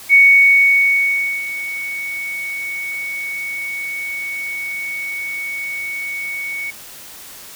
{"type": "tone with ADSR envelope", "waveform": "sine", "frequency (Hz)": 2227, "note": "C#7", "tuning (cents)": 7, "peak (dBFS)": -5, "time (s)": [0.09, 6.71], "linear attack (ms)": 45, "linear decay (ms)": 1300, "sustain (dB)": -17, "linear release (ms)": 13, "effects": ["white hiss -37 dBFS RMS until 7.55 s"]}